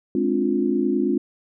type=chord; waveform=sine; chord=D half-diminished seventh; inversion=second; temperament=just; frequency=211.4 / 264.3 / 293.7 / 352.4 Hz; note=Ab3 / C4 / D4 / F4; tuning=+31 / +18 / 0 / +16 cents; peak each=-25 / -23 / -25 / -23 dBFS; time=0.15-1.18 s; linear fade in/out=2 ms; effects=none